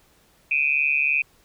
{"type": "tone with amplitude modulation", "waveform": "sine", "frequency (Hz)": 2489, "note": "D#7", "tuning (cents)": 0, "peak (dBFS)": -14, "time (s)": [0.51, 1.22], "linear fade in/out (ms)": 5, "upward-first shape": "sine", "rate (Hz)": 143, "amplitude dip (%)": 100, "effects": ["pink hiss -59 dBFS RMS until 1.44 s"]}